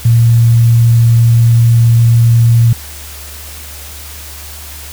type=tone; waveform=sine; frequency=116.54 Hz; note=A#2; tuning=in tune; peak=-4 dBFS; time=0.05-2.73 s; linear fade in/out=5 ms; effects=added 73 Hz sine -30 dBFS peak until 4.92 s + white hiss -30 dBFS RMS until 4.92 s